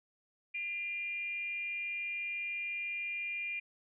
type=tone with frequency modulation; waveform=sine; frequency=2400 Hz; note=D7; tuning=37 cents sharp; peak=-35 dBFS; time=0.54-3.6 s; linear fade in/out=10 ms; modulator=366 Hz; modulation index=0.37; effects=none